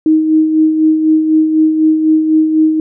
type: tone with tremolo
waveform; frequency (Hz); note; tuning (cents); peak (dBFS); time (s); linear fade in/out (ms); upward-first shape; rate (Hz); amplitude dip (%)
sine; 313.8; D#4; +15; -5; 0.06-2.8; 2; sine; 4; 50
effects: none